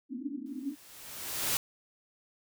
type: band-pass noise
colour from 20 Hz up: pink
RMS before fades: -38 dBFS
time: 0.09-0.76 s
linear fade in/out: 50 ms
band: 240 to 300 Hz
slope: 96 dB/octave
type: noise with exponential growth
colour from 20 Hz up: white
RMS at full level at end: -28 dBFS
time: 0.46-1.57 s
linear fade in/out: 1 ms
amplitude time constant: 240 ms
effects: none